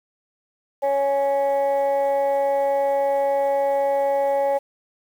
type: tone pair together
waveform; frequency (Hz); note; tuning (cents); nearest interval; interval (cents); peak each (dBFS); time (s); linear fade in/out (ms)
sine; 556 / 833.1; C#5 / G#5; +5 / +5; perfect fifth; 700; -17 / -21; 0.82-4.59; 20
effects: tanh soft clip ceiling -15 dBFS + 8-bit

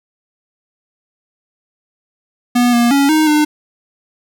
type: tone with pitch steps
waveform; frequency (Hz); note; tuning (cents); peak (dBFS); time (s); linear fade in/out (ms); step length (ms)
square; 243.6 / 237.8 / 279.4 / 311.4 / 301.5; B3 / A#3 / C#4 / D#4 / D4; -24 / +35 / +14 / +2 / +46; -10; 2.55-3.45; 10; 180
effects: none

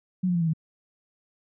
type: tone with pitch steps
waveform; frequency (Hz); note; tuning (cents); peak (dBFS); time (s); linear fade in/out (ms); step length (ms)
sine; 184 / 177.22 / 170.69 / 164.4 / 158.34; F#3 / F3 / F3 / E3 / D#3; -9 / +26 / -39 / -4 / +31; -21; 0.23-0.535; 10; 61
effects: none

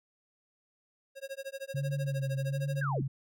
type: tone with tremolo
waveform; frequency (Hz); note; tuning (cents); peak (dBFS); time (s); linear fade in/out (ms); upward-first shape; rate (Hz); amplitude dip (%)
square; 543; C#5; -36; -36; 1.15-2.85; 50; sine; 13; 100
type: tone with vibrato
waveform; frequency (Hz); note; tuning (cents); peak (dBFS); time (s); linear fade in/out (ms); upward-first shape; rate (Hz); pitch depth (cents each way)
sine; 138.59; C#3; 0; -30; 1.74-3.08; 10; sine; 1.3; 47
type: linear sweep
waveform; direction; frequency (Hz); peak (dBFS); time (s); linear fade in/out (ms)
sine; down; 1699 to 93.1; -32; 2.81-3.03; 5
effects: none

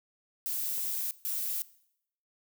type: noise bursts at uneven times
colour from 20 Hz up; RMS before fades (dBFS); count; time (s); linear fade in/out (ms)
violet; -33; 2; 0.46-1.11 / 1.25-1.62; 0
effects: noise-tail reverb RT60 0.7 s tail -19 dB re dry

